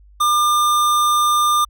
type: tone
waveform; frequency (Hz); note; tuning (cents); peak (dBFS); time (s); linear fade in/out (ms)
square; 1200; D6; +37; -14; 0.2-1.65; 10
effects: added 50 Hz sine -44 dBFS peak until 1.69 s